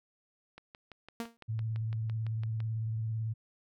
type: click train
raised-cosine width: 0.3 ms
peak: -32 dBFS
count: 13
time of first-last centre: 0.58-2.604 s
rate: 5.93 Hz
type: tone with exponential decay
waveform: sawtooth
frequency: 231.8 Hz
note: A#3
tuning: 10 cents flat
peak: -28 dBFS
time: 1.2-1.37 s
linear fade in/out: 0 ms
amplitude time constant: 36 ms
type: tone with vibrato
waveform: sine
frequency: 111.3 Hz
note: A2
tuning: 20 cents sharp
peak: -31 dBFS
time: 1.48-3.34 s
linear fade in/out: 20 ms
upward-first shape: triangle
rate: 18 Hz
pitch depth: 46 cents each way
effects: none